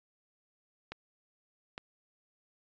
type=clicks; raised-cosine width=0.3 ms; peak=-24 dBFS; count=2; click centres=0.92 / 1.779 s; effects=resampled to 16000 Hz

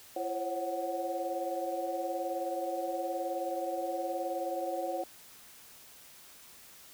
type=tone cluster; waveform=sine; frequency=338.5 / 532 / 551 / 743 Hz; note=E4 / C5 / C#5 / F#5; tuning=+46 / +29 / -11 / +7 cents; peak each=-39 / -39 / -37 / -36 dBFS; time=0.16-5.04 s; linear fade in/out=5 ms; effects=white hiss -54 dBFS RMS until 6.93 s

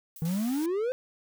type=noise with exponential decay; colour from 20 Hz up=violet; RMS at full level=-44 dBFS; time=0.16-0.47 s; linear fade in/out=2 ms; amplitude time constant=67 ms
type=exponential sweep; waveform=triangle; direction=up; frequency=155.56 to 523.3 Hz; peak=-24 dBFS; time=0.22-0.92 s; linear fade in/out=0 ms
type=high-pass noise; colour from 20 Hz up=white; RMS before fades=-43 dBFS; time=0.25-0.66 s; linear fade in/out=2 ms; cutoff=470 Hz; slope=48 dB/octave
effects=none

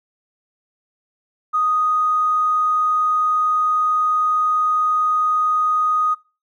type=tone with tanh clipping; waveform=triangle; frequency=1244.5 Hz; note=D#6; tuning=in tune; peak=-15 dBFS; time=1.53-6.15 s; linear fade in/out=20 ms; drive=3 dB; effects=noise-tail reverb RT60 0.3 s tail -22 dB re dry

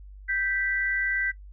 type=tone pair together; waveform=sine; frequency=1565 / 1971.8 Hz; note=G6 / B6; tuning=-3 / -3 cents; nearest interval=major third; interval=400 cents; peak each=-27 dBFS; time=0.28-1.32 s; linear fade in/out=20 ms; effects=noise-tail reverb RT60 0.1 s tail -18 dB re dry + added 49 Hz sine -42 dBFS peak until 1.52 s

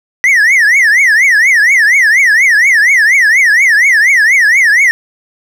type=tone with vibrato; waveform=triangle; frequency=1927 Hz; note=B6; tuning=43 cents flat; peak=-3 dBFS; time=0.24-4.91 s; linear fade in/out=0 ms; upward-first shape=triangle; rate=4.2 Hz; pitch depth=290 cents each way; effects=none

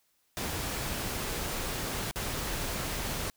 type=noise with dropouts; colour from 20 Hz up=pink; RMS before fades=-34 dBFS; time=0.37-3.3 s; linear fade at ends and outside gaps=0 ms; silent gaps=2.111-2.159 s; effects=white hiss -72 dBFS RMS until 3.36 s

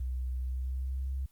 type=tone with pitch glide; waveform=sine; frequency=63.2 to 66.46 Hz; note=B1 to C2; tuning=+41 to +28 cents; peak=-31 dBFS; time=0-1.26 s; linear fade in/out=5 ms; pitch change=+87 cents; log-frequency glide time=0.39-1.14 s; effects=white hiss -69 dBFS RMS until 1.31 s + Opus 24 kbps

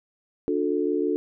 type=tone cluster; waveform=sine; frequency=293.9 / 360.2 / 439.7 Hz; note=D4 / F#4 / A4; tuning=+1 / -46 / -1 cents; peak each=-26 dBFS; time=0.48-1.16 s; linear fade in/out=0 ms; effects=none

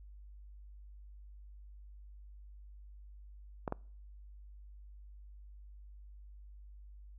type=clicks; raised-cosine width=1 ms; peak=-21 dBFS; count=2; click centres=3.678 / 3.724 s; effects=noise-tail reverb RT60 0.5 s tail -26 dB re dry + added 50 Hz sine -50 dBFS peak until 7.18 s

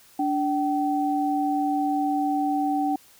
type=tone pair together; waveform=sine; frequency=291.3 / 767 Hz; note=D4 / G5; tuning=-14 / -38 cents; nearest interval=octave + perfect fourth; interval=1676 cents; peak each=-24 dBFS; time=0.19-2.96 s; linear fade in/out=5 ms; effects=white hiss -54 dBFS RMS until 3.19 s

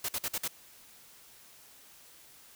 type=noise bursts; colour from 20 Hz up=white; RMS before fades=-33 dBFS; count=5; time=0.04-0.479 s; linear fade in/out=5 ms; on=47 ms; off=51 ms; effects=white hiss -56 dBFS RMS until 2.55 s

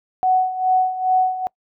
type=tone with tremolo; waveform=sine; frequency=744 Hz; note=F#5; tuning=9 cents sharp; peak=-12 dBFS; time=0.23-1.47 s; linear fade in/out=0 ms; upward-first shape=sine; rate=2.4 Hz; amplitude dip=75%; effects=noise-tail reverb RT60 0.1 s tail -26 dB re dry

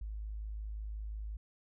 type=tone; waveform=sine; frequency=52.8 Hz; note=G#1; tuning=29 cents sharp; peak=-38 dBFS; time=0.01-1.37 s; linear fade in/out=5 ms; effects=none

